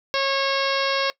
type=harmonic tone; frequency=546 Hz; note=C#5; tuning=26 cents flat; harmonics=1 / 2 / 3 / 4 / 5 / 6 / 7 / 8 / 9 / 10; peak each=-24 / -27 / -29 / -30 / -31 / -32 / -32 / -33 / -34 / -34 dBFS; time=0.14-1.1 s; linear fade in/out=0 ms; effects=noise-tail reverb RT60 0.1 s tail -20 dB re dry